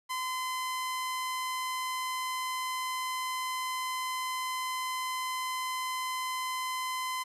sawtooth tone, 1025 Hz, C6, 36 cents flat, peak -28 dBFS, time 0.09-7.24 s, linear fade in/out 20 ms, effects resampled to 32000 Hz + 10-bit

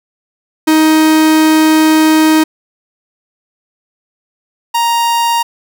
45% pulse tone pair in turn, 313.7 / 934.9 Hz, D#4 / A#5, +14 / +5 cents, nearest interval octave + perfect fifth, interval 1891 cents, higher second, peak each -6 / -10 dBFS, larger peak first, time 0.67-2.44 / 4.74-5.43 s, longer first, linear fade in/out 10 ms, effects none

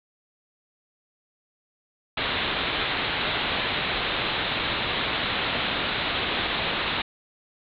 white low-pass noise, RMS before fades -27 dBFS, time 2.17-7.02 s, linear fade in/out 5 ms, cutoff 4000 Hz, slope 96 dB/octave, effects none

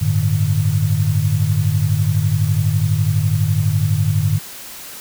sine chord, G suspended second, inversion none, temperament equal with one note detuned, 98 / 110 / 150.26 Hz, G2 / A2 / D3, 0 / 0 / +40 cents, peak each -18 dBFS, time 0.01-4.39 s, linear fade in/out 10 ms, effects white hiss -34 dBFS RMS until 5 s

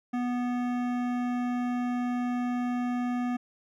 sine tone with hard clipping, 245.5 Hz, B3, 10 cents flat, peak -29 dBFS, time 0.13-3.37 s, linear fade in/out 10 ms, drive 15 dB, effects none

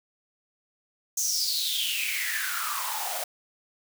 white noise with high-pass filter sweep, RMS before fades -29 dBFS, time 1.17-3.24 s, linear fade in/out 5 ms, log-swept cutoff 6500 to 640 Hz, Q 8.6, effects none

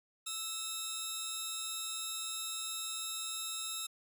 10% pulse tone pair together, 1318.5 / 3729 Hz, E6 / A#7, 0 / 0 cents, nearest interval octave + tritone, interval 1800 cents, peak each -36 / -30 dBFS, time 0.26-3.87 s, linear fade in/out 10 ms, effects resampled to 32000 Hz

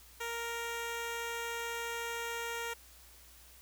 10% pulse tone, 466.2 Hz, A#4, in tune, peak -28 dBFS, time 0.2-2.74 s, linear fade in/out 10 ms, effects added 60 Hz sine -60 dBFS peak until 3.61 s + white hiss -58 dBFS RMS until 3.61 s

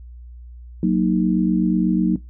sine chord, D# minor, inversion first, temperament equal, 185 / 233.1 / 311.1 Hz, F#3 / A#3 / D#4, 0 / 0 / 0 cents, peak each -17 / -21 / -21 dBFS, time 0.83-2.16 s, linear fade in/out 2 ms, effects noise-tail reverb RT60 0.2 s tail -19 dB re dry + added 60 Hz sine -36 dBFS peak until 2.29 s

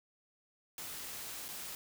white noise with dropouts, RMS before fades -44 dBFS, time 0.78-1.75 s, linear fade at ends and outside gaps 1 ms, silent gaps 1.483-1.487 s, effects none

